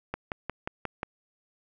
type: click train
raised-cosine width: 0.5 ms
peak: -16 dBFS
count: 6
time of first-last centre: 0.14-1.031 s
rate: 5.61 Hz
effects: none